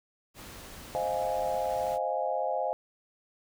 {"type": "noise", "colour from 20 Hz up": "pink", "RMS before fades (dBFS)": -46, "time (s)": [0.34, 1.99], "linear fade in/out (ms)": 50}
{"type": "chord", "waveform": "sine", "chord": "F minor seventh", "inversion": "second", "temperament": "equal", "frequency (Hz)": [523.3, 622.3, 698.5, 830.6], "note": ["C5", "Eb5", "F5", "Ab5"], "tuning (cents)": [0, 0, 0, 0], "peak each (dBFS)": -33, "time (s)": [0.95, 2.73], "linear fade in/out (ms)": 0}
{"effects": []}